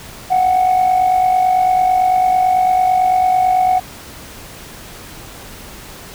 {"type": "tone with amplitude modulation", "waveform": "sine", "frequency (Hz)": 740, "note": "F#5", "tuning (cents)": 0, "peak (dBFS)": -6, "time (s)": [0.3, 3.8], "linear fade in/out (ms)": 20, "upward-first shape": "sine", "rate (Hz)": 49, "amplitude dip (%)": 60, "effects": ["tanh soft clip ceiling -7 dBFS", "pink hiss -35 dBFS RMS until 6.14 s"]}